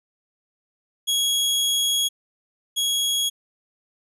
sawtooth tone pair in turn, 3322 / 3322 Hz, G#7 / G#7, 0 / 0 cents, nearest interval unison, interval 0 cents, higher neither, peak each -16 / -17 dBFS, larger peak first, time 1.07-2.09 / 2.76-3.3 s, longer first, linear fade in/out 20 ms, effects resampled to 32000 Hz

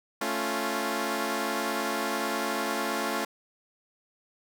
10% pulse chord, A augmented, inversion none, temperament equal, 220 / 277.2 / 349.2 Hz, A3 / C#4 / E#4, 0 / 0 / 0 cents, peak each -24 dBFS, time 0.21-3.25 s, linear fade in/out 5 ms, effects none

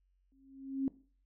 sine tone with exponential growth, 270 Hz, C#4, 45 cents flat, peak -27 dBFS, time 0.32-0.88 s, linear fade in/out 1 ms, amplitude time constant 120 ms, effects noise-tail reverb RT60 0.4 s tail -18 dB re dry + added 46 Hz sine -70 dBFS peak until 1.25 s

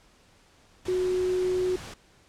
sine tone in noise, 366.9 Hz, F#4, 15 cents flat, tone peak -23 dBFS, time 0.88-1.76 s, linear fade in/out 5 ms, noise pink, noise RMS -41 dBFS, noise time 0.85-1.94 s, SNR +15 dB, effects pink hiss -59 dBFS RMS until 2.28 s + low-pass 8000 Hz 12 dB/octave

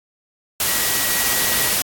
sine tone in noise, 1918 Hz, A#6, 49 cents sharp, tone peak -28 dBFS, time 0.67-1.73 s, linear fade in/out 2 ms, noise white, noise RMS -19 dBFS, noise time 0.6-1.82 s, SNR -12 dB, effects AAC 64 kbps

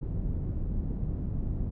pink low-pass noise, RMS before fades -31 dBFS, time 0.01-1.71 s, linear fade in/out 20 ms, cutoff 190 Hz, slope 12 dB/octave, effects none

